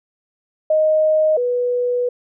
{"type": "tone pair in turn", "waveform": "sine", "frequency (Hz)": [622.3, 490.8], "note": ["D#5", "B4"], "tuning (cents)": [0, -11], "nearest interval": "major third", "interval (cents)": 411, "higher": "first", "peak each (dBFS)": [-12, -16], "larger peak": "first", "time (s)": [[0.7, 1.37], [1.37, 2.09]], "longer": "second", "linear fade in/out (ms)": 5, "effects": []}